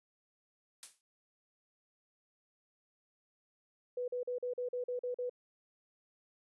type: noise with exponential decay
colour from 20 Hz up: blue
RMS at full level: -42 dBFS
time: 0.83-1.01 s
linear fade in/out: 0 ms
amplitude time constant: 39 ms
type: tone bursts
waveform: sine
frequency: 493.9 Hz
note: B4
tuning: in tune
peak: -34 dBFS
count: 9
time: 3.97-5.296 s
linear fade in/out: 5 ms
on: 110 ms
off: 42 ms
effects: resampled to 24000 Hz